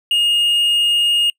triangle tone, 2849 Hz, F7, 34 cents sharp, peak -11 dBFS, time 0.11-1.3 s, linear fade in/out 2 ms, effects noise-tail reverb RT60 0.1 s tail -25 dB re dry

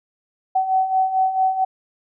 sine beating tone pair, 754 / 758.5 Hz, F#5 / F#5, +32 / +43 cents, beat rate 4.5 Hz, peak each -23 / -17 dBFS, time 0.55-1.65 s, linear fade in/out 10 ms, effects none

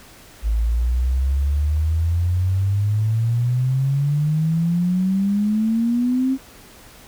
sine exponential sweep, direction up, 53.2 to 268.6 Hz, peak -16 dBFS, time 0.42-6.38 s, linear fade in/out 50 ms, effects pink hiss -45 dBFS RMS until 7.07 s

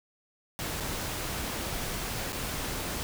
pink noise with dropouts, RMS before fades -34 dBFS, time 0.59-3.03 s, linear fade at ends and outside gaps 0 ms, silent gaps 0.801-0.806 / 2.322-2.329 s, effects none

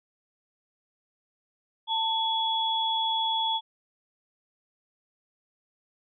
sine tone pair together, 893 / 3375 Hz, A5 / G#7, +25 / +27 cents, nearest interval octave + major seventh, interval 2302 cents, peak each -27 dBFS, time 1.87-3.61 s, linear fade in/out 50 ms, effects none

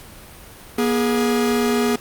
45% pulse tone pair together, 240 / 416.3 Hz, B3 / G#4, -49 / +4 cents, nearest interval minor seventh, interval 953 cents, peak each -19 / -20 dBFS, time 0.78-1.96 s, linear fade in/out 5 ms, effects pink hiss -41 dBFS RMS until 2 s + Opus 48 kbps

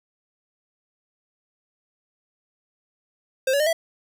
square tone with pitch steps, 525 / 565.9 / 610.1 / 657.6 Hz, C5 / C#5 / D#5 / E5, +6 / +36 / -34 / -4 cents, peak -19 dBFS, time 3.47-3.73 s, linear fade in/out 5 ms, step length 65 ms, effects none

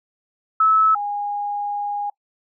sine tone pair in turn, 1301 / 819.6 Hz, E6 / G#5, -23 / -23 cents, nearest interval minor sixth, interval 800 cents, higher first, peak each -12 / -22 dBFS, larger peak first, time 0.6-0.95 / 0.95-2.1 s, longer second, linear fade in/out 5 ms, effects noise-tail reverb RT60 0.1 s tail -24 dB re dry

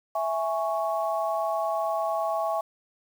sine chord, C# minor, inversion first, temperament equal, 659.3 / 830.6 / 1108.7 Hz, E5 / G#5 / C#6, 0 / 0 / 0 cents, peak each -27 / -30 / -31 dBFS, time 0.15-2.61 s, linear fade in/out 5 ms, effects 8-bit

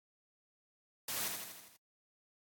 white noise with echo, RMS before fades -38 dBFS, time 1.08-1.28 s, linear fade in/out 5 ms, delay 81 ms, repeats 6, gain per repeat -4 dB, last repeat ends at 1.766 s, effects high-pass 100 Hz 12 dB/octave + AAC 64 kbps

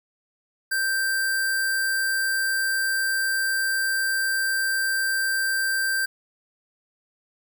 sine tone with sample-and-hold, 1568 Hz, G6, in tune, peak -21 dBFS, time 0.71-6.06 s, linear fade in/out 10 ms, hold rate 6300 Hz, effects none

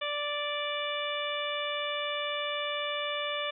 harmonic tone, 586 Hz, D5, 4 cents flat, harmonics 1 / 2 / 3 / 4 / 5 / 6, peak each -35 / -37 / -40 / -38 / -38 / -38 dBFS, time 0.01-3.51 s, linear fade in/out 10 ms, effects none

